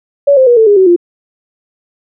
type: tone with pitch steps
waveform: sine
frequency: 566 / 522 / 481.5 / 444.1 / 409.6 / 377.8 / 348.4 Hz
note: C#5 / C5 / B4 / A4 / G#4 / F#4 / F4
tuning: +36 / -4 / -44 / +16 / -24 / +36 / -4 cents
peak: -3 dBFS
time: 0.27-0.963 s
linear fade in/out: 10 ms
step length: 99 ms
effects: none